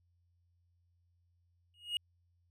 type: tone with exponential growth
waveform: triangle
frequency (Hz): 2874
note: F7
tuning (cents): +49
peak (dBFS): -27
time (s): 1.74-1.97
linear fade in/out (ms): 1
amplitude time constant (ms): 48
effects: added 87 Hz sine -70 dBFS peak until 2.5 s